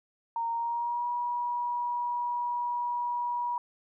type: tone with pitch glide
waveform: sine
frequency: 925 to 964.8 Hz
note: A#5 to B5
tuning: -14 to -41 cents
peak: -28 dBFS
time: 0.36-3.58 s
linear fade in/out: 2 ms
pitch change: +73 cents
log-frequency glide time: 0.5-1.07 s
effects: none